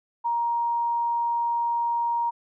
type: tone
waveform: sine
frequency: 940 Hz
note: A#5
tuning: 14 cents sharp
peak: -22 dBFS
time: 0.24-2.31 s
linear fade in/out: 20 ms
effects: none